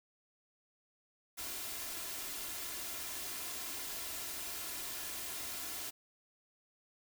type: noise with comb filter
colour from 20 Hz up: white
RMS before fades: -42 dBFS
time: 1.37-5.91 s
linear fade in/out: 20 ms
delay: 2.9 ms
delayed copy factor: +0.5
effects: none